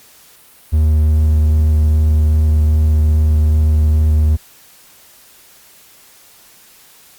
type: tone with vibrato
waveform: triangle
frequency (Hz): 77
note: D#2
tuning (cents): -17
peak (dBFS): -7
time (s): 0.72-4.37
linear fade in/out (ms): 20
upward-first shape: sine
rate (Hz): 2.5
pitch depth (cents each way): 9
effects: white hiss -45 dBFS RMS until 7.18 s + Opus 48 kbps